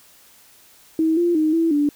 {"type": "tone with pitch steps", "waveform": "sine", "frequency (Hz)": [320.3, 345.7, 311.1, 329.6, 291.6], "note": ["E4", "F4", "D#4", "E4", "D4"], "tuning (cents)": [-50, -18, 0, 0, -12], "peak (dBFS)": -15, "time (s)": [0.99, 1.89], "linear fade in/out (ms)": 2, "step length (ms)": 180, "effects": ["white hiss -51 dBFS RMS until 1.95 s"]}